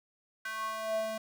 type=tone with high-pass filter sweep; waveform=square; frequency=220 Hz; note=A3; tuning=in tune; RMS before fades=-35 dBFS; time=0.45-1.18 s; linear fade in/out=5 ms; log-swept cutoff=1500 to 450 Hz; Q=5; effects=none